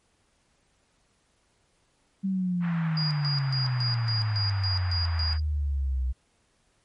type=exponential sweep; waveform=sine; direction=down; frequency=195.3 to 62.2 Hz; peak=-24 dBFS; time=2.23-6.13 s; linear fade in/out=20 ms
type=band-pass noise; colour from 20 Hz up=white; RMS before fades=-41 dBFS; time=2.6-5.39 s; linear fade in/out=50 ms; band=780 to 1900 Hz; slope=24 dB/octave
type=tone with tremolo; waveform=sine; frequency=4855 Hz; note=D#8; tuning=43 cents flat; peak=-28 dBFS; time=2.97-5.4 s; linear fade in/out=2 ms; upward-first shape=square; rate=3.6 Hz; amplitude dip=80%
effects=pink hiss -68 dBFS RMS until 6.84 s + MP3 48 kbps